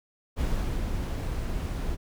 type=noise with ADSR envelope; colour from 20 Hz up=brown; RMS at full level=-26 dBFS; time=0.36-1.97 s; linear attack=41 ms; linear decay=380 ms; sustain=-4 dB; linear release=38 ms; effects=none